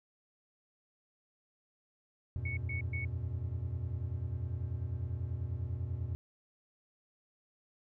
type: chord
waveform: triangle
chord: E suspended second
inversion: none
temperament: equal with one note detuned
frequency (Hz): 82.41 / 92.5 / 120.93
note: E2 / F#2 / B2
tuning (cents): 0 / 0 / -36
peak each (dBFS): -37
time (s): 2.36-6.15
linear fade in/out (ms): 0
type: tone bursts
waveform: sine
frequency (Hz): 2217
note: C#7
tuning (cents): 0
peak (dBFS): -38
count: 3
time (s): 2.45-3.05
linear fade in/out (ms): 5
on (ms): 120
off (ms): 120
effects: none